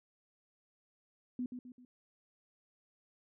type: tone with echo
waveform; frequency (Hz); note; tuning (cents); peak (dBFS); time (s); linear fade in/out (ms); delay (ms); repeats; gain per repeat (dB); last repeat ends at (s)
sine; 248.9; B3; +14; -34; 1.39-1.46; 2; 130; 3; -7; 1.85
effects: none